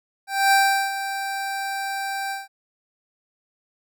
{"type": "tone with ADSR envelope", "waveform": "25% pulse", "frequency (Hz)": 784, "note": "G5", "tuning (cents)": 0, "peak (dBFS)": -10, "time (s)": [0.27, 2.48], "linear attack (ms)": 250, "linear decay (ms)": 390, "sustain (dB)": -12, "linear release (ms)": 170, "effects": []}